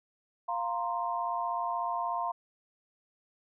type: chord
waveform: sine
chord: F suspended fourth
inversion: none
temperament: just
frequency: 698.5 / 931.3 / 1047.7 Hz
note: F5 / Bb5 / C6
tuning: 0 / -2 / +2 cents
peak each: -34 dBFS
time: 0.48-2.32 s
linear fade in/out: 10 ms
effects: none